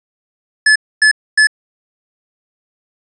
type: tone bursts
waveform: square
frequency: 1725 Hz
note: A6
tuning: 35 cents flat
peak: -7 dBFS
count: 3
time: 0.66-1.471 s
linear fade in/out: 5 ms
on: 97 ms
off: 260 ms
effects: resampled to 22050 Hz